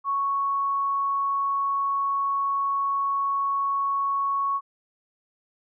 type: tone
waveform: sine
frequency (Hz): 1108.7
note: C#6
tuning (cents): 0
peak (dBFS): -22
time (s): 0.04-4.61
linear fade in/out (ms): 50
effects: none